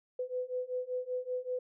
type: beating tone pair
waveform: sine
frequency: 500 / 505.2 Hz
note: B4 / B4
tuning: +21 / +39 cents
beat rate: 5.2 Hz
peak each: -37 / -36 dBFS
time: 0.19-1.59 s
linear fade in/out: 5 ms
effects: none